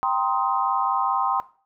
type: chord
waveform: sine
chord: C minor seventh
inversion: second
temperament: just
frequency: 784.9 / 941.9 / 1046.5 / 1255.8 Hz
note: G5 / Bb5 / C6 / Eb6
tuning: +2 / +18 / 0 / +16 cents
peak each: -25 / -27 / -24 / -27 dBFS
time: 0.03-1.4 s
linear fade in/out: 0 ms
effects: noise-tail reverb RT60 0.4 s tail -17 dB re dry